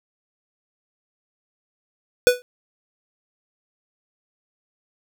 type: tone with exponential decay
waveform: square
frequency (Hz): 493.9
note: B4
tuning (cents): 0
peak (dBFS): -7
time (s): 2.27-2.42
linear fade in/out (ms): 0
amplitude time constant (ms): 31
effects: none